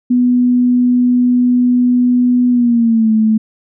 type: tone with pitch glide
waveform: sine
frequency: 246.9 to 218.7 Hz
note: B3 to A3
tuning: 0 to -10 cents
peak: -8 dBFS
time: 0.1-3.38 s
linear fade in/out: 10 ms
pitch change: -210 cents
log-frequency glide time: 2.5-3.12 s
effects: none